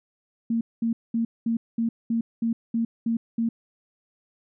sine tone bursts, 229.6 Hz, A#3, 26 cents flat, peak -21 dBFS, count 10, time 0.5-3.49 s, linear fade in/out 5 ms, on 110 ms, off 210 ms, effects none

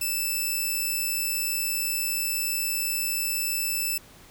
5% pulse tone, 2637 Hz, E7, in tune, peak -16 dBFS, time 0.01-3.98 s, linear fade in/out 5 ms, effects pink hiss -51 dBFS RMS until 4.3 s

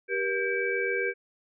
sine tone cluster, 392 / 479.3 / 1590 / 2298 Hz, G4 / A#4 / G6 / D7, 0 / +48 / +24 / -38 cents, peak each -31 dBFS, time 0.08-1.14 s, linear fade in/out 50 ms, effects none

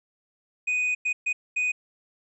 triangle tone bursts at uneven times, 2489 Hz, D#7, in tune, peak -21 dBFS, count 4, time 0.67-0.95 / 1.05-1.13 / 1.26-1.33 / 1.56-1.72 s, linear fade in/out 10 ms, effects resampled to 24000 Hz

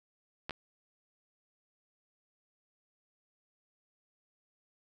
clicks, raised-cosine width 0.3 ms, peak -21 dBFS, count 2, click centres 0.495 / 0.508 s, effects none

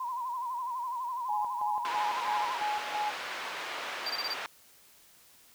sine tone with vibrato, 990 Hz, B5, 4 cents sharp, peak -32 dBFS, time 0-2.58 s, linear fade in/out 5 ms, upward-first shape sine, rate 12 Hz, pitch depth 93 cents each way
sine tone with tremolo, 840 Hz, G#5, 19 cents sharp, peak -29 dBFS, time 1.28-3.11 s, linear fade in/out 20 ms, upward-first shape square, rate 3 Hz, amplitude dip 70%
pink band-pass noise, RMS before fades -38 dBFS, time 1.85-4.46 s, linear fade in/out 0 ms, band 790 to 3200 Hz, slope 12 dB/octave
triangle tone bursts, 4699 Hz, D8, in tune, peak -30 dBFS, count 5, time 4.06-4.339 s, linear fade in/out 5 ms, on 39 ms, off 21 ms
effects white hiss -59 dBFS RMS until 5.54 s

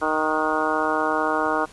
harmonic tone with a mistuned harmonic, 155.56 Hz, D#3, in tune, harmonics 2 / 3 / 4 / 5 / 6 / 7 / 8 / 9, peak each -28 / -28 / -28 / -28 / -28 / -28 / -28 / -28 dBFS, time 0.01-1.66 s, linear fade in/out 20 ms, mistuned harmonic 9, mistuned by +46 cents, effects pink hiss -47 dBFS RMS until 1.72 s + resampled to 24000 Hz

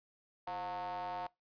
square ring-modulated tone, 95 Hz, F#2, 46 cents sharp, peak -36 dBFS, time 0.47-1.27 s, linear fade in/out 5 ms, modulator 810 Hz, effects noise-tail reverb RT60 0.2 s tail -23 dB re dry + resampled to 11025 Hz

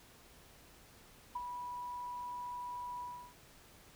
sine tone with ADSR envelope, 980 Hz, B5, 14 cents flat, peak -34 dBFS, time 1.35-3.34 s, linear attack 8 ms, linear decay 27 ms, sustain -6 dB, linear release 320 ms, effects pink hiss -60 dBFS RMS until 3.95 s

